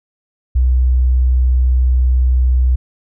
triangle tone with tanh clipping, 63 Hz, B1, 35 cents sharp, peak -9 dBFS, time 0.55-2.76 s, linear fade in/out 10 ms, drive 4 dB, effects none

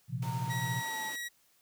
sine chord, Bb suspended second, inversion none, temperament equal with one note detuned, 116.54 / 130.81 / 171.52 Hz, Bb2 / C3 / F3, 0 / 0 / -31 cents, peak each -37 / -35 / -40 dBFS, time 0.08-0.83 s, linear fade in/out 50 ms
pink high-pass noise, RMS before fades -48 dBFS, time 0.22-1.16 s, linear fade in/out 5 ms, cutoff 170 Hz, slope 24 dB/octave
sine tone with pitch glide, 921 to 880.4 Hz, A#5 to A5, -21 to +1 cents, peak -38 dBFS, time 0.22-1.13 s, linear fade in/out 50 ms, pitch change -78 cents, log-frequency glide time 0.8-0.98 s
sawtooth tone, 1916 Hz, A#6, 47 cents sharp, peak -33 dBFS, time 0.49-1.29 s, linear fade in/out 20 ms
effects white hiss -68 dBFS RMS until 1.61 s

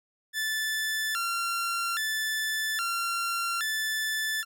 sawtooth tone with vibrato, 1551 Hz, G6, 19 cents flat, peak -24 dBFS, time 0.33-4.45 s, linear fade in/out 50 ms, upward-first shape square, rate 0.61 Hz, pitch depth 210 cents each way, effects none

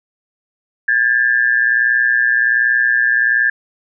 sine tone pair together, 1624 / 1745.3 Hz, G#6 / A6, -39 / -15 cents, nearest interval minor second, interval 124 cents, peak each -14 dBFS, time 0.88-3.5 s, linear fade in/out 5 ms, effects none

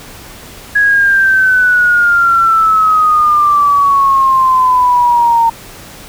sine exponential sweep, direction down, 1671 to 914 Hz, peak -6 dBFS, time 0.75-5.5 s, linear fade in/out 10 ms, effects pink hiss -33 dBFS RMS until 6.08 s

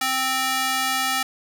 square tone with high-pass filter, 261.6 Hz, C4, in tune, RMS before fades -23 dBFS, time 0.01-1.23 s, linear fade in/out 5 ms, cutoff 1100 Hz, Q 0.73, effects none

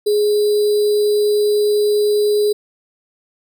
sine tone with sample-and-hold, 417.2 Hz, G#4, 8 cents sharp, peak -12 dBFS, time 0.06-2.53 s, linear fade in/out 10 ms, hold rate 4410 Hz, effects none

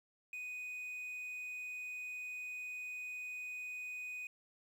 triangle tone with quantisation, 2489 Hz, D#7, in tune, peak -40 dBFS, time 0.33-4.27 s, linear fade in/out 2 ms, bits 11, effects none

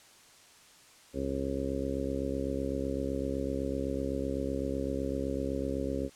harmonic tone, 67.9 Hz, C#2, 35 cents flat, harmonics 1 / 2 / 3 / 4 / 5 / 6 / 7 / 8, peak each -38 / -42 / -41 / -35 / -42 / -38 / -40 / -38 dBFS, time 1.13-6.1 s, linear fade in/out 50 ms, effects white hiss -57 dBFS RMS until 6.15 s + low-pass 9000 Hz 12 dB/octave

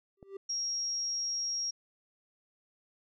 triangle tone with exponential growth, 392 Hz, G4, in tune, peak -34 dBFS, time 0.17-0.37 s, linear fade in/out 5 ms, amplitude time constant 43 ms
click, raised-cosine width 2 ms, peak -35 dBFS, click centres 0.228 s
sine tone, 5600 Hz, F8, 4 cents sharp, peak -31 dBFS, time 0.49-1.71 s, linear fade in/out 10 ms
effects none

